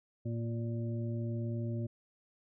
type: harmonic tone with a mistuned harmonic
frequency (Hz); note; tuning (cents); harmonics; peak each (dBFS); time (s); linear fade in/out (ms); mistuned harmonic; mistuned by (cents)
116.54; A#2; 0; 1 / 2 / 3 / 5; -34 / -40 / -44 / -48; 0.25-1.87; 10; 1; -34
effects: none